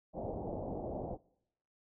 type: low-pass noise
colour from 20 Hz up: white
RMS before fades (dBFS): -40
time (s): 0.13-1.18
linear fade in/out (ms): 50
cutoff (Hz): 760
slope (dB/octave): 48
effects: noise-tail reverb RT60 0.8 s tail -24 dB re dry